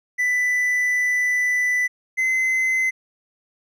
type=tone pair in turn; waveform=triangle; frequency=1988 / 2051 Hz; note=B6 / C7; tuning=+11 / -35 cents; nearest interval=minor second; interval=54 cents; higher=second; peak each=-16 dBFS; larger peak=neither; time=0.18-1.88 / 2.17-2.91 s; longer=first; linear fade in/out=20 ms; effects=none